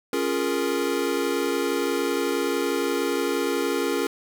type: chord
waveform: square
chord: Bb minor seventh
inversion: first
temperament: equal with one note detuned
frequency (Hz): 276.2 / 349.2 / 415.3 / 466.2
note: Db4 / F4 / Ab4 / Bb4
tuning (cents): -6 / 0 / 0 / 0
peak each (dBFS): -29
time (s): 0.13-4.07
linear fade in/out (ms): 2
effects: none